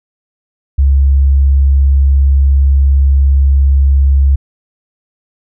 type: tone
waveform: sine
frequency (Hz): 68.6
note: C#2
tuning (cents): -17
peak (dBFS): -5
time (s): 0.78-4.36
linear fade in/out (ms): 10
effects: none